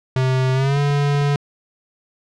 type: tone with pitch glide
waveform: square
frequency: 130 to 143.41 Hz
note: C3 to D3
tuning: -11 to -41 cents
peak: -16 dBFS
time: 0.16-1.36 s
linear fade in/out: 2 ms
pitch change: +170 cents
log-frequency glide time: 0.53-0.79 s
type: clicks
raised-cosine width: 2 ms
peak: -24 dBFS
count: 6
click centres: 0.494 / 0.642 / 0.769 / 0.904 / 1.149 / 1.216 s
effects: low-pass 5000 Hz 12 dB/octave